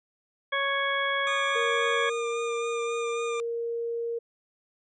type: harmonic tone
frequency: 554.4 Hz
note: C#5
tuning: in tune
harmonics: 1 / 2 / 3 / 4 / 6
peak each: -32 / -30 / -29 / -32 / -34 dBFS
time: 0.52-2.1 s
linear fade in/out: 10 ms
type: tone with vibrato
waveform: 25% pulse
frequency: 1207 Hz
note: D6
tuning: 47 cents sharp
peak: -29 dBFS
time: 1.27-3.4 s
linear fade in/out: 0 ms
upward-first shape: sine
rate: 3.7 Hz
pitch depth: 22 cents each way
type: tone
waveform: sine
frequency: 466.2 Hz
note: A#4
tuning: in tune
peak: -28 dBFS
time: 1.55-4.19 s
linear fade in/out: 10 ms
effects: resampled to 22050 Hz